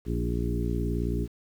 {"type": "harmonic tone with a mistuned harmonic", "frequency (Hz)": 58.8, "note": "A#1", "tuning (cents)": 16, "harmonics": [1, 2, 3, 4, 5, 6, 7], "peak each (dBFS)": [-29, -32, -34, -35, -36, -37, -37], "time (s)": [0.05, 1.28], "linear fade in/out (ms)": 50, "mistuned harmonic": 6, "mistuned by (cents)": -15, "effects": ["9-bit"]}